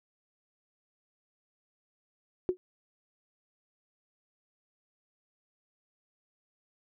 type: tone with exponential decay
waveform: sine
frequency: 365.4 Hz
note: F#4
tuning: 22 cents flat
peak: -20 dBFS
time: 2.49-2.57 s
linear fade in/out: 0 ms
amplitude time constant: 17 ms
effects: none